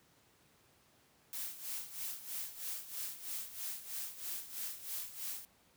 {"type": "noise with tremolo", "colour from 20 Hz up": "blue", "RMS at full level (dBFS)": -40, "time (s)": [1.33, 5.45], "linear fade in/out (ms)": 0, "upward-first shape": "sine", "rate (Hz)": 3.1, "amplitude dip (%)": 75, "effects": ["pink hiss -68 dBFS RMS until 5.76 s", "high-pass 80 Hz 12 dB/octave"]}